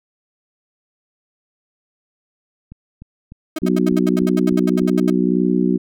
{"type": "click train", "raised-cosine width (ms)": 5, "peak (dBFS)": -24, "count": 8, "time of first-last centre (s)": [2.72, 4.822], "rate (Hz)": 3.33}
{"type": "tone bursts", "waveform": "35% pulse", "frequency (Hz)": 315.2, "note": "D#4", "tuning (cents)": 23, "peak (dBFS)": -19, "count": 16, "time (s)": [3.56, 5.102], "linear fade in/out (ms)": 5, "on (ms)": 27, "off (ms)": 74}
{"type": "harmonic tone", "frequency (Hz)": 61.74, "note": "B1", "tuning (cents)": 0, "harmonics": [3, 4, 5, 6], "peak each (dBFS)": [-18, -19, -20, -21], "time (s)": [3.62, 5.78], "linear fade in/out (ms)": 20}
{"effects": []}